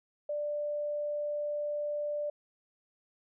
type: tone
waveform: sine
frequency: 590 Hz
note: D5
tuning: 8 cents sharp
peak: -31 dBFS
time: 0.29-2.3 s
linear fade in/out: 5 ms
effects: none